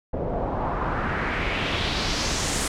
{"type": "noise with low-pass filter sweep", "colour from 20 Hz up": "pink", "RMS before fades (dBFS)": -26, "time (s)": [0.13, 2.68], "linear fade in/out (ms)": 5, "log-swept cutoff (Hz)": [530, 9100], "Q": 2.2, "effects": []}